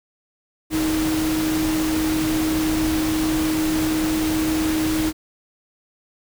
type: tone in noise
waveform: sine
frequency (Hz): 314.1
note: D#4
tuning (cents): +16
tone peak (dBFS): -19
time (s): 0.7-5.13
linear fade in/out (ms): 50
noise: pink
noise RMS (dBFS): -27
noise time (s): 0.7-5.13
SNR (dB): +5
effects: none